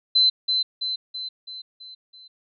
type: tone with echo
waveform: sine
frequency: 4051 Hz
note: B7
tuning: 43 cents sharp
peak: -14 dBFS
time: 0.15-0.3 s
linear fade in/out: 10 ms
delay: 330 ms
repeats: 6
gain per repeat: -5 dB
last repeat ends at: 2.28 s
effects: none